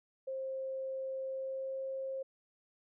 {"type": "tone with pitch glide", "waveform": "sine", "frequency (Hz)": [530, 533.4], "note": ["C5", "C5"], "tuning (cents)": [22, 33], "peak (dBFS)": -36, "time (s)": [0.27, 2.23], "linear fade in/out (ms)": 10, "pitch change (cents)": 11, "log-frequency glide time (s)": [1.26, 1.83], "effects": []}